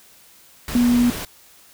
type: tone in noise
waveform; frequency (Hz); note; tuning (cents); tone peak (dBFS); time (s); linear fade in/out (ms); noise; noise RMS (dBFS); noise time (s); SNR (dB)
sine; 242; B3; -35; -13; 0.75-1.1; 2; pink; -29; 0.68-1.25; +13
effects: white hiss -50 dBFS RMS until 1.73 s